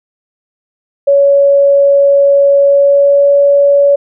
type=tone with pitch glide; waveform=sine; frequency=561 to 565.9 Hz; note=C#5 to C#5; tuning=+21 to +36 cents; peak=-4 dBFS; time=1.07-3.96 s; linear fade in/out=10 ms; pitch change=+15 cents; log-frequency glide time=2.63-3.32 s; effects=none